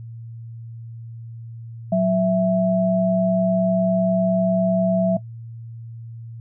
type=tone pair together; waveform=sine; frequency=185 / 659.3 Hz; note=F#3 / E5; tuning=0 / 0 cents; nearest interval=octave + minor seventh; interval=2200 cents; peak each=-18 dBFS; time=1.92-5.17 s; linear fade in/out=5 ms; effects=noise-tail reverb RT60 0.1 s tail -19 dB re dry + added 115 Hz sine -33 dBFS peak until 6.4 s